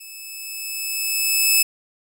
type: tone with level ramp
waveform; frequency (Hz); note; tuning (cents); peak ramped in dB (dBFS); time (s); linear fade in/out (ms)
10% pulse; 2606; E7; -20; -29 to -4; 0-1.63; 10
effects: none